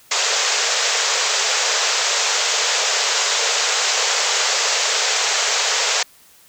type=band-pass noise; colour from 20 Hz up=white; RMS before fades=-19 dBFS; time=0.11-6.03 s; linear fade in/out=5 ms; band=410 to 7500 Hz; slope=96 dB/octave; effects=white hiss -50 dBFS RMS until 6.48 s